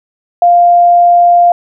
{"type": "tone", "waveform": "sine", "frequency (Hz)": 698.5, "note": "F5", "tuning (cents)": 0, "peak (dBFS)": -3, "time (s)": [0.42, 1.52], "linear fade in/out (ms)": 2, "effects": []}